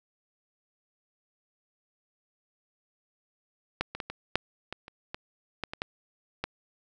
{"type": "clicks", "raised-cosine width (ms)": 0.3, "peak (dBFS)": [-11, -20, -17, -20, -7, -19, -28, -19, -15, -20, -14, -14], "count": 12, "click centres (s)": [3.81, 3.95, 4.002, 4.1, 4.356, 4.726, 4.881, 5.145, 5.637, 5.735, 5.819, 6.44], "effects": []}